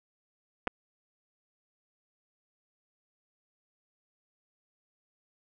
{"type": "clicks", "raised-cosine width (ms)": 0.5, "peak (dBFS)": -15, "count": 2, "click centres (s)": [0.672, 0.676], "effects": []}